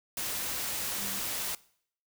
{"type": "tone in noise", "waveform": "sine", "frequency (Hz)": 196, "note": "G3", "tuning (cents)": 0, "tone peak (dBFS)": -44, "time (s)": [0.98, 1.19], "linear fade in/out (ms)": 2, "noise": "white", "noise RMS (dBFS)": -34, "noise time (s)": [0.17, 1.55], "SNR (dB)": -13, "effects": ["noise-tail reverb RT60 0.6 s tail -21 dB re dry"]}